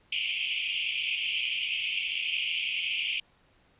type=band-pass noise; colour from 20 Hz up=white; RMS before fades=-31 dBFS; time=0.12-3.2 s; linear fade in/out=5 ms; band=2300 to 3200 Hz; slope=96 dB/octave; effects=pink hiss -64 dBFS RMS until 3.79 s + resampled to 8000 Hz